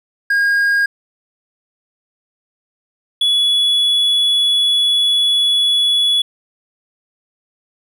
triangle tone pair in turn, 1627 / 3399 Hz, G#6 / G#7, -36 / +39 cents, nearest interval octave + minor second, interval 1275 cents, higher second, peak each -10 dBFS, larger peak neither, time 0.3-0.86 / 3.21-6.22 s, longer second, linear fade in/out 5 ms, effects none

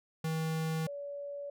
square / sine tone pair in turn, 160 / 570.2 Hz, D#3 / C#5, +49 / +49 cents, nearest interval octave + minor seventh, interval 2200 cents, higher second, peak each -32 / -38 dBFS, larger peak first, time 0.24-0.87 / 0.87-1.5 s, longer neither, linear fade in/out 5 ms, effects none

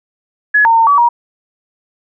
sine tone with pitch steps, 1692 / 914 / 909 / 1143 / 949 Hz, G#6 / A#5 / A#5 / D6 / A#5, +32 / -34 / -44 / -47 / +31 cents, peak -6 dBFS, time 0.54-1.09 s, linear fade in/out 10 ms, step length 110 ms, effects none

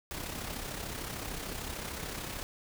pink noise with amplitude modulation, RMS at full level -37 dBFS, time 0.11-2.43 s, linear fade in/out 0 ms, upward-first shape sine, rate 33.4 Hz, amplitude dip 50%, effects none

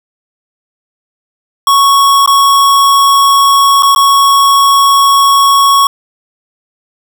square tone with dropouts, 1108.7 Hz, C#6, in tune, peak -5 dBFS, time 1.67-5.87 s, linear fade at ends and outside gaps 2 ms, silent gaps 2.261-2.275 / 3.824-3.831 / 3.949-3.96 s, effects none

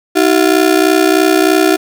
35% pulse ring-modulated tone, 347.1 Hz, F4, 11 cents flat, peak -3 dBFS, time 0.15-1.77 s, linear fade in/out 20 ms, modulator 31.6 Hz, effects 7-bit

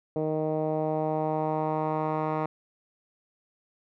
10% pulse tone with low-pass filter sweep, 155.56 Hz, D#3, in tune, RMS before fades -28 dBFS, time 0.16-2.46 s, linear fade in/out 2 ms, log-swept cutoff 520 to 1300 Hz, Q 1.9, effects none

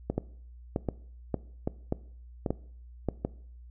two click trains, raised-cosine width 2 ms, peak -15 / -14 dBFS, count 5 / 6, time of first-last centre 0.1-3.25 / 0.18-3.087 s, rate 1.27 / 1.72 Hz, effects noise-tail reverb RT60 0.6 s tail -20 dB re dry + added 60 Hz sine -46 dBFS peak until 3.7 s

